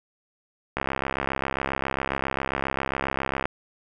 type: click train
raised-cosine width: 0.5 ms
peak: -10 dBFS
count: 182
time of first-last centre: 0.77-3.455 s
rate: 67.4 Hz
effects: none